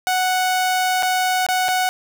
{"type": "tone with dropouts", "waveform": "sawtooth", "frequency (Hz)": 740, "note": "F#5", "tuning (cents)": 0, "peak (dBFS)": -13, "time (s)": [0.07, 1.89], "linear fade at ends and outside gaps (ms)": 0, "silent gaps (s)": [[1.025, 1.031], [1.465, 1.487], [1.683, 1.687]], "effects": []}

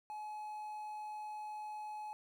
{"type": "tone with quantisation", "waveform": "triangle", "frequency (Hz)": 849, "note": "G#5", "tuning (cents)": 38, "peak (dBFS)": -40, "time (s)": [0.1, 2.13], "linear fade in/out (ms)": 0, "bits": 11, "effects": []}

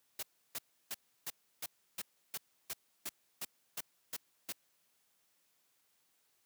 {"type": "noise bursts", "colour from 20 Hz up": "white", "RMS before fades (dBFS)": -40, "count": 13, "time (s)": [0.19, 4.524], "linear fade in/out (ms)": 5, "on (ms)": 38, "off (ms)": 320, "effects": ["white hiss -75 dBFS RMS until 6.45 s", "high-pass 100 Hz 12 dB/octave"]}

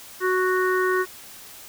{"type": "harmonic tone", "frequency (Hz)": 370, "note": "F#4", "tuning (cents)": 0, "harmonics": [1, 3, 4, 5], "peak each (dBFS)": [-21, -26, -27, -28], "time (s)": [0.2, 1.06], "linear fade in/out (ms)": 50, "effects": ["white hiss -43 dBFS RMS until 1.68 s"]}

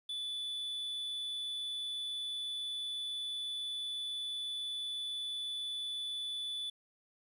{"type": "tone", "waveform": "triangle", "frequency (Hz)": 3474, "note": "A7", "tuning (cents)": -23, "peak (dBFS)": -35, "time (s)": [0.09, 6.7], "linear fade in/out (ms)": 5, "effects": ["resampled to 32000 Hz", "11-bit"]}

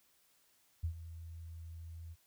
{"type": "tone with ADSR envelope", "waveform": "sine", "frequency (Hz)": 82.7, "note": "E2", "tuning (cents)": 6, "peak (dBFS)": -31, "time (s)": [0.83, 2.16], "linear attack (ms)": 13, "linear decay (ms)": 88, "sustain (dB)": -14, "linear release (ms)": 42, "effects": ["white hiss -71 dBFS RMS until 2.26 s"]}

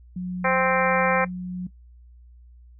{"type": "tone with tremolo", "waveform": "sine", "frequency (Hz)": 181.2, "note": "F#3", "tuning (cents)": -36, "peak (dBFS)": -26, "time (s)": [0.16, 1.67], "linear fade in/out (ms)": 5, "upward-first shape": "sine", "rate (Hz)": 1.4, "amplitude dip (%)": 25}
{"type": "harmonic tone", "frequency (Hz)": 261.6, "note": "C4", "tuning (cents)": 0, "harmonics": [2, 3, 4, 5, 6, 7, 8, 9], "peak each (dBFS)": [-24, -26, -27, -28, -29, -29, -30, -31], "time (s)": [0.44, 1.25], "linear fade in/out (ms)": 10}
{"effects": ["noise-tail reverb RT60 0.1 s tail -17 dB re dry", "added 60 Hz sine -46 dBFS peak until 2.79 s"]}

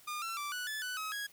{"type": "tone with pitch steps", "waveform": "sawtooth", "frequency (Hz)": [1211, 1348, 1169, 1478, 1733, 1493, 1276, 1656], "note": ["D#6", "E6", "D6", "F#6", "A6", "F#6", "D#6", "G#6"], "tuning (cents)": [-47, 38, -8, -2, -27, 15, 43, -5], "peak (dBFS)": -33, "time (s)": [0.07, 1.27], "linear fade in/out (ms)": 10, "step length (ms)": 150, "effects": ["white hiss -60 dBFS RMS until 1.32 s"]}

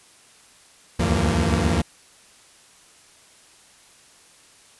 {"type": "tone cluster", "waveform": "sawtooth", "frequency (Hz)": [71.9, 79.3, 95.7, 170, 230.6], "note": ["D2", "D#2", "G2", "F3", "A#3"], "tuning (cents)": [-36, 33, -41, -46, -19], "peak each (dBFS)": -21, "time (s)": [0.99, 1.82], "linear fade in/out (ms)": 10, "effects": ["white hiss -52 dBFS RMS until 4.79 s", "resampled to 24000 Hz"]}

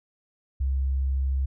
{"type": "tone", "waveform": "sine", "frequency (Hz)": 66.9, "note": "C2", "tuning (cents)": 39, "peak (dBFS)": -22, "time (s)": [0.6, 1.46], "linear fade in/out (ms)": 10, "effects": []}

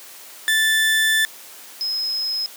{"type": "tone pair in turn", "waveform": ["30% pulse", "sine"], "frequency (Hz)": [1760, 5121], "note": ["A6", "D#8"], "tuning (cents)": [0, 49], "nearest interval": "octave + tritone", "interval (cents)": 1849, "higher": "second", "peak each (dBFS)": [-13, -21], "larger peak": "first", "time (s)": [[0.48, 1.25], [1.81, 2.46]], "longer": "first", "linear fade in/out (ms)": 0, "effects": ["white hiss -41 dBFS RMS until 2.56 s", "high-pass 300 Hz 12 dB/octave"]}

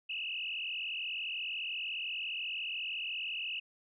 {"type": "tone with frequency modulation", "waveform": "sine", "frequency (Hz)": 2746, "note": "F7", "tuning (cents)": -30, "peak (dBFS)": -35, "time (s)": [0.09, 3.6], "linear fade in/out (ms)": 10, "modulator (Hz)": 42.9, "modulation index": 4.2, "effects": []}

